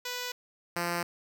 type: tone pair in turn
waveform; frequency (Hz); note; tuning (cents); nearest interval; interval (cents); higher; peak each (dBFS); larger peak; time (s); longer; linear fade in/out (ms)
5% pulse; 493.9 / 172.76; B4 / F3; 0 / -18; octave + tritone; 1818; first; -22 / -18; second; 0.05-0.32 / 0.76-1.03; neither; 5
effects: none